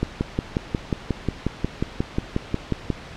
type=click train; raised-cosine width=3 ms; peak=-8 dBFS; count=17; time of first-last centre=0.03-2.903 s; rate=5.57 Hz; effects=pink hiss -39 dBFS RMS until 3.16 s + low-pass 4000 Hz 12 dB/octave